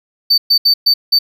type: tone bursts at uneven times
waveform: triangle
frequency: 4567 Hz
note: D8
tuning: 49 cents flat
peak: -6 dBFS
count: 5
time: 0.3-0.38 / 0.5-0.58 / 0.65-0.74 / 0.86-0.94 / 1.12-1.19 s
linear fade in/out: 10 ms
effects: none